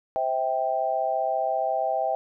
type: chord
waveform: sine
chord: C major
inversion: none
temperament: equal with one note detuned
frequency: 523.3 / 649.1 / 784 Hz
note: C5 / E5 / G5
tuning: 0 / -27 / 0 cents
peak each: -31 / -26 / -26 dBFS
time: 0.16-2.15 s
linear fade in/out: 0 ms
effects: none